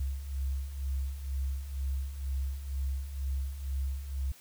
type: beating tone pair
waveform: sine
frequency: 66 / 68.1 Hz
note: C2 / C#2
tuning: +16 / -30 cents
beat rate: 2.1 Hz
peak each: -38 / -32 dBFS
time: 0-4.32 s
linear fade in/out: 5 ms
effects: white hiss -56 dBFS RMS until 4.4 s